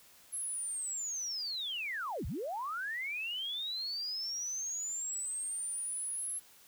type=linear two-way sweep; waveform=sine; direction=down then up; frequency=11110 to 45.8 to 11110 Hz; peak=-35 dBFS; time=0.32-6.4 s; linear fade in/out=20 ms; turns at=2.26 s; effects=white hiss -60 dBFS RMS until 6.67 s